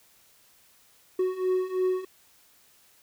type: beating tone pair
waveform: triangle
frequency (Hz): 368.4 / 371.4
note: F#4 / F#4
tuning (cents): -7 / +7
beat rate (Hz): 3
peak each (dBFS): -27 / -24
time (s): 1.19-2.05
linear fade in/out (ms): 5
effects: white hiss -60 dBFS RMS until 3.02 s